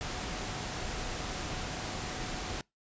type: tone in noise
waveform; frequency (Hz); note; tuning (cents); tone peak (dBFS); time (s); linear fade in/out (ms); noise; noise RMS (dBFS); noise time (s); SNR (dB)
sine; 737; F#5; -7; -47; 0.01-2.61; 0; pink; -37; 0.01-2.61; -13
effects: noise-tail reverb RT60 0.2 s tail -25 dB re dry + resampled to 16000 Hz